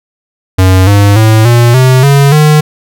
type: tone with pitch steps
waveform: square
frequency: 93.5 / 101.38 / 109.91 / 119.17 / 129.21 / 140.09 / 151.89 Hz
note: F#2 / G#2 / A2 / A#2 / C3 / C#3 / D#3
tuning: +19 / -41 / -1 / +39 / -21 / +19 / -41 cents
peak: -3 dBFS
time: 0.58-2.61 s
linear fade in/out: 10 ms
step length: 290 ms
effects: none